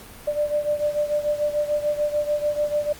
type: beating tone pair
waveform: sine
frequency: 591 / 597.8 Hz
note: D5 / D5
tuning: +11 / +31 cents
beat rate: 6.8 Hz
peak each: -22 / -26 dBFS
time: 0.27-2.93 s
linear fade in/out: 10 ms
effects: pink hiss -43 dBFS RMS until 2.99 s + Opus 48 kbps